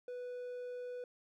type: tone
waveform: triangle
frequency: 493.9 Hz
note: B4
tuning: in tune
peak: -39 dBFS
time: 0.08-1.04 s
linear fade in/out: 2 ms
effects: none